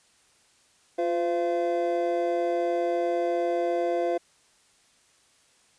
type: tone cluster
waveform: triangle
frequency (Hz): 349.2 / 512 / 684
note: F4 / C5 / F5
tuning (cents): 0 / -38 / -36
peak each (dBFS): -26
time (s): 0.98-4.18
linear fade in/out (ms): 10
effects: white hiss -62 dBFS RMS until 5.78 s + resampled to 22050 Hz